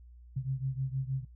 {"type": "beating tone pair", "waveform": "sine", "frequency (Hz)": [130.81, 137.21], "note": ["C3", "C#3"], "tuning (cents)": [0, -17], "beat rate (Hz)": 6.4, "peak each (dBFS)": [-33, -35], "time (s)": [0.36, 1.25], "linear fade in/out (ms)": 10, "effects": ["noise-tail reverb RT60 0.1 s tail -18 dB re dry", "added 60 Hz sine -50 dBFS peak until 1.35 s"]}